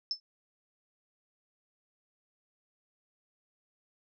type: tone with exponential decay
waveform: sine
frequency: 5274 Hz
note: E8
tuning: in tune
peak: -25 dBFS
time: 0.11-0.2 s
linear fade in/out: 1 ms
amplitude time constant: 19 ms
effects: none